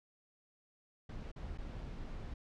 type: noise with dropouts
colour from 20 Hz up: brown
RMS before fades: -44 dBFS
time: 1.09-2.34 s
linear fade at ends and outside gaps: 5 ms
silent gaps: 1.317-1.36 / 1.577-1.582 s
effects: low-pass 5000 Hz 12 dB/octave